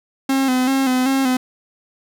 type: tone with vibrato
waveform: 45% pulse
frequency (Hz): 261.6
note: C4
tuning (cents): 0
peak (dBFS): -15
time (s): 0.29-1.37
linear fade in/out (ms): 5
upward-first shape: square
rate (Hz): 2.6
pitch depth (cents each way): 48
effects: none